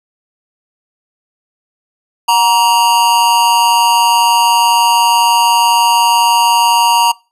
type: tone with amplitude modulation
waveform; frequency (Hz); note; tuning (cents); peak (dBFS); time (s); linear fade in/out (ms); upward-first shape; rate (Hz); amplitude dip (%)
square; 942; A#5; +18; -5; 2.28-7.12; 10; sine; 206; 65
effects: noise-tail reverb RT60 0.3 s tail -23 dB re dry + resampled to 32000 Hz